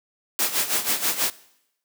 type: noise with tremolo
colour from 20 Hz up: white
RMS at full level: -21 dBFS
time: 0.39-1.3 s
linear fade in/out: 0 ms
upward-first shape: sine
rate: 6.2 Hz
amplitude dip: 75%
effects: noise-tail reverb RT60 0.8 s tail -20 dB re dry + high-pass 200 Hz 12 dB/octave